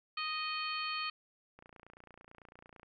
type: harmonic tone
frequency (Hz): 622.3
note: D#5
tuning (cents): 0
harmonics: 2 / 3 / 4 / 5 / 6 / 7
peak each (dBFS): -39 / -47 / -40 / -43 / -53 / -42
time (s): 0.17-1.1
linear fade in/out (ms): 5
type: click train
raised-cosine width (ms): 0.5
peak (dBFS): -39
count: 37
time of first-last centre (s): 1.59-2.831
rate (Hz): 29
effects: none